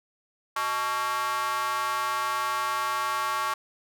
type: tone with high-pass filter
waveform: square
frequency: 124.4 Hz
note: B2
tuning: 13 cents sharp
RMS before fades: -28 dBFS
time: 0.56-3.54 s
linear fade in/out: 5 ms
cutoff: 1100 Hz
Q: 4
effects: none